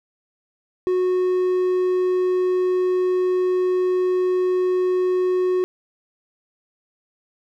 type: tone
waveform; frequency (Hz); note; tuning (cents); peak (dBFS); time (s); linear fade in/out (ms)
triangle; 366.4; F#4; -17; -15; 0.87-5.64; 0
effects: none